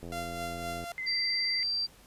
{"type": "click train", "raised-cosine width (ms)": 2, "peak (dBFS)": -29, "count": 70, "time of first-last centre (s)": [0.03, 0.84], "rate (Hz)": 85.2}
{"type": "tone with tremolo", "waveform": "sawtooth", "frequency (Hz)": 690, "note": "F5", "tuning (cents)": -21, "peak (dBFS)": -30, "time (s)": [0.12, 0.92], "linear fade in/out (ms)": 2, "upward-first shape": "triangle", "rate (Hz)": 3.9, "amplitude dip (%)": 50}
{"type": "tone with vibrato", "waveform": "sine", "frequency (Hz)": 2052, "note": "C7", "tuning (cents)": -34, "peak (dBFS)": -33, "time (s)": [0.98, 1.63], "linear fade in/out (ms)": 0, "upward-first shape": "sine", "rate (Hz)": 19, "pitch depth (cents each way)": 26}
{"type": "tone", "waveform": "sine", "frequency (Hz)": 4699, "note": "D8", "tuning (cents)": 0, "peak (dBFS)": -28, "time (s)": [1.06, 1.87], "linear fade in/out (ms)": 20}
{"effects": ["pink hiss -57 dBFS RMS until 2.06 s", "resampled to 32000 Hz"]}